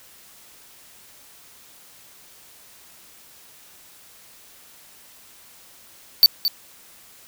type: tone with echo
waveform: square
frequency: 4545 Hz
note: C#8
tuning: 42 cents sharp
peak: -8 dBFS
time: 6.23-6.26 s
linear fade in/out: 0 ms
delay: 220 ms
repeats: 1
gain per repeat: -10 dB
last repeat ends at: 6.48 s
effects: white hiss -49 dBFS RMS until 7.27 s

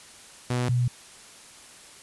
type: tone pair in turn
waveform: sawtooth / sine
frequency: 123.47 / 122.83 Hz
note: B2 / B2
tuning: 0 / -9 cents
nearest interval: unison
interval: 9 cents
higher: first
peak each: -20 dBFS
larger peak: neither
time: 0.5-0.69 / 0.69-0.88 s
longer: neither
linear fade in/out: 5 ms
effects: white hiss -48 dBFS RMS until 2.02 s + resampled to 24000 Hz

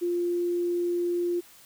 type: tone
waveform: sine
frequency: 349.2 Hz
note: F4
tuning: in tune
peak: -24 dBFS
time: 0.01-1.41 s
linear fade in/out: 20 ms
effects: white hiss -53 dBFS RMS until 1.65 s

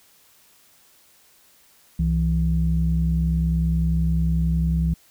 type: tone pair together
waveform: sine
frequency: 65.41 / 164.72 Hz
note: C2 / E3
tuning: 0 / -1 cents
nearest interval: octave + major third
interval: 1599 cents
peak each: -20 dBFS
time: 1.99-4.94 s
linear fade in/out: 5 ms
effects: tanh soft clip ceiling -10 dBFS + white hiss -56 dBFS RMS until 5.1 s

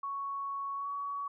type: tone with pitch glide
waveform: sine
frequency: 1111 to 1127.8 Hz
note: C#6 to C#6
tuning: +4 to +30 cents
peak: -34 dBFS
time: 0.03-1.28 s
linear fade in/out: 5 ms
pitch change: +26 cents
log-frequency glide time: 0.75-0.89 s
effects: none

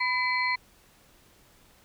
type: tone cluster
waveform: sine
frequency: 997 / 2019 / 2306 / 4222 Hz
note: B5 / B6 / D7 / C8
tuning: +16 / +38 / -32 / +15 cents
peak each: -29 / -27 / -32 / -35 dBFS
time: 0-0.56 s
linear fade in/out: 10 ms
effects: pink hiss -59 dBFS RMS until 1.84 s

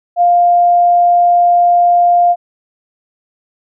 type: tone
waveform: sine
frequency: 701 Hz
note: F5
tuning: 6 cents sharp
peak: -6 dBFS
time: 0.16-2.36 s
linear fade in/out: 50 ms
effects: none

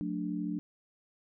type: chord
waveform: sine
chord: D major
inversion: first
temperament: equal with one note detuned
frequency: 180.67 / 220 / 293.7 Hz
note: F#3 / A3 / D4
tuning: -41 / 0 / 0 cents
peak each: -36 / -38 / -35 dBFS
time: 0.01-0.59 s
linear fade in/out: 0 ms
effects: none

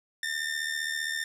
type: tone with amplitude modulation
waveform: sawtooth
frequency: 1805 Hz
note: A6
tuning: 44 cents sharp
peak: -23 dBFS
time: 0.23-1.24 s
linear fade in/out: 2 ms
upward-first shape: sine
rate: 75.3 Hz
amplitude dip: 65%
effects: low-pass 11000 Hz 12 dB/octave + 10-bit

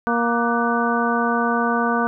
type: harmonic tone with a mistuned harmonic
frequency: 235 Hz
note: A#3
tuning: 14 cents sharp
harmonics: 1 / 2 / 3 / 4 / 5 / 6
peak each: -22 / -25 / -25 / -26 / -24 / -25 dBFS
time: 0.07-2.07 s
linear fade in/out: 0 ms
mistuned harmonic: 6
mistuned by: +100 cents
effects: none

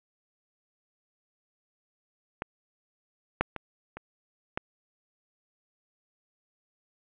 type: clicks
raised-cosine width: 0.5 ms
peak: -16 / -8 / -19 / -25 / -14 dBFS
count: 5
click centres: 2.421 / 3.41 / 3.563 / 3.97 / 4.575 s
effects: resampled to 8000 Hz + 7-bit

